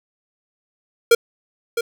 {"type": "tone with echo", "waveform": "square", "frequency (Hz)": 466.2, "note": "A#4", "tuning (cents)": 0, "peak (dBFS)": -9, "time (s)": [1.11, 1.15], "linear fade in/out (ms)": 5, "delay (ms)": 660, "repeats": 1, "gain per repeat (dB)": -10, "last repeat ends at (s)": 1.81, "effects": []}